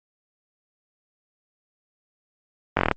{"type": "slowing click train", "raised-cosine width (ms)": 0.5, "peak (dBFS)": -3, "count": 7, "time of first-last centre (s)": [2.77, 2.913], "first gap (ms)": 20, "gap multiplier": 1.07, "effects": ["Opus 32 kbps"]}